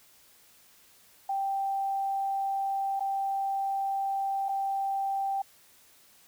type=tone with dropouts; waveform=sine; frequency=784 Hz; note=G5; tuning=in tune; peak=-27 dBFS; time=1.29-5.42 s; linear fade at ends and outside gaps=5 ms; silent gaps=2.996-3.005 / 4.486-4.49 s; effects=white hiss -59 dBFS RMS until 6.27 s